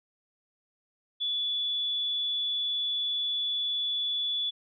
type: tone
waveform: sine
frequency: 3439 Hz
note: A7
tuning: 40 cents flat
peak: -27 dBFS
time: 1.2-4.51 s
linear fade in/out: 20 ms
effects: none